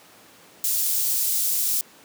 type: high-pass noise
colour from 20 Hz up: white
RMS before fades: -23 dBFS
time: 0.64-1.81 s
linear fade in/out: 2 ms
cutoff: 6100 Hz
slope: 12 dB/octave
effects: pink hiss -50 dBFS RMS until 2.04 s + high-pass 200 Hz 12 dB/octave